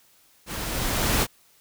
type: noise with level ramp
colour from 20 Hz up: pink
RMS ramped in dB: -33 to -20 dBFS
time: 0.46-1.27 s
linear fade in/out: 50 ms
effects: white hiss -59 dBFS RMS until 1.6 s